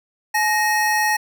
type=tone pair together; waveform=square; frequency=853.5 / 1864.7 Hz; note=G#5 / A#6; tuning=+47 / 0 cents; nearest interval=octave + major second; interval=1353 cents; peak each=-20 dBFS; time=0.34-1.17 s; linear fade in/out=10 ms; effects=none